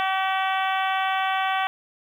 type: harmonic tone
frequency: 381.8 Hz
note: G4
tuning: 46 cents flat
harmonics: 2 / 3 / 4 / 5 / 6 / 7 / 8 / 9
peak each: -24 / -28 / -30 / -32 / -34 / -35 / -36 / -37 dBFS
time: 0-1.67 s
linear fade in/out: 0 ms
effects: 9-bit